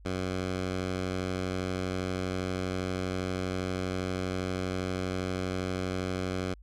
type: tone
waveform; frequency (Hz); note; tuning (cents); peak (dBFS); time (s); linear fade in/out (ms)
10% pulse; 92.5; F#2; 0; -22; 0.05-6.54; 5
effects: added 50 Hz sine -49 dBFS peak until 6.62 s + low-pass 7000 Hz 12 dB/octave